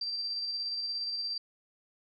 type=tone with tremolo; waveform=sine; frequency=4699 Hz; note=D8; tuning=in tune; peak=-31 dBFS; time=0.01-1.38 s; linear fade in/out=5 ms; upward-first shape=square; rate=17 Hz; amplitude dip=25%; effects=none